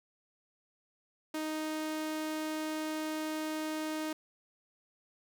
sawtooth tone, 311.1 Hz, D#4, in tune, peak -30 dBFS, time 1.34-4.13 s, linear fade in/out 5 ms, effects 12-bit

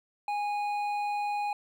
triangle tone with hard clipping, 825 Hz, G#5, 12 cents flat, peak -30 dBFS, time 0.28-1.53 s, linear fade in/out 2 ms, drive 11 dB, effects none

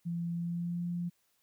sine tone with pitch glide, 170.3 to 173.88 Hz, F3 to F3, -43 to -7 cents, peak -32 dBFS, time 0.05-1.1 s, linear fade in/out 20 ms, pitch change +36 cents, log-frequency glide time 0.34-0.85 s, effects white hiss -74 dBFS RMS until 1.42 s

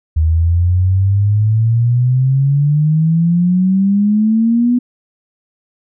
sine exponential sweep, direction up, 77.78 to 247.8 Hz, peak -9 dBFS, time 0.16-4.79 s, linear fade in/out 10 ms, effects none

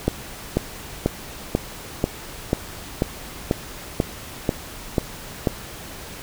click train, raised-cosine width 2 ms, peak -4 dBFS, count 12, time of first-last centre 0.08-5.472 s, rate 2.04 Hz, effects pink hiss -37 dBFS RMS until 6.22 s

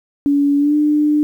sine tone with pitch glide, 284.7 to 298.7 Hz, C#4 to D4, +46 to +29 cents, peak -11 dBFS, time 0.26-1.23 s, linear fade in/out 0 ms, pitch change +83 cents, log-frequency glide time 0.58-0.75 s, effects 8-bit

